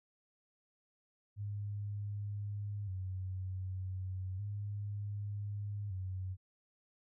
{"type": "tone with vibrato", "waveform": "sine", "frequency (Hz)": 98, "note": "G2", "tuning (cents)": 0, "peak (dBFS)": -37, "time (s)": [1.36, 6.37], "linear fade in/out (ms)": 50, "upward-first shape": "square", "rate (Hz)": 0.33, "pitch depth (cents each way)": 78, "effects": []}